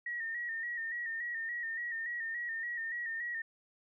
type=tone with vibrato; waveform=sine; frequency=1864.7 Hz; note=A#6; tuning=in tune; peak=-35 dBFS; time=0.06-3.42 s; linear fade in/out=5 ms; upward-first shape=square; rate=3.5 Hz; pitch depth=44 cents each way; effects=none